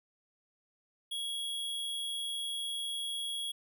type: tone with amplitude modulation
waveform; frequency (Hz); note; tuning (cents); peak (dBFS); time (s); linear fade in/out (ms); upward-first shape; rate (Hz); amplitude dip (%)
square; 3322; G#7; 0; -34; 1.11-3.52; 10; sine; 160; 25
effects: none